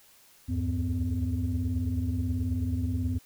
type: tone cluster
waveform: sine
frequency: 70.3 / 79.6 / 98.2 / 253.5 Hz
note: C#2 / D#2 / G2 / B3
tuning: +25 / +40 / +4 / +45 cents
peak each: -36 / -30 / -29 / -31 dBFS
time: 0.48-3.19 s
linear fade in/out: 20 ms
effects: tanh soft clip ceiling -20 dBFS + white hiss -58 dBFS RMS until 3.25 s